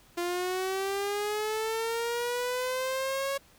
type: linear sweep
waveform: sawtooth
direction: up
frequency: 345.5 to 554.4 Hz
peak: -25 dBFS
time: 0.17-3.38 s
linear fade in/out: 10 ms
effects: pink hiss -59 dBFS RMS until 3.58 s